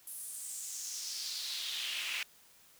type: noise with high-pass filter sweep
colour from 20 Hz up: brown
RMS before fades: -40 dBFS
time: 0.07-2.23 s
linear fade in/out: 2 ms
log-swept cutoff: 11000 to 2400 Hz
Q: 3.3
effects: white hiss -62 dBFS RMS until 2.79 s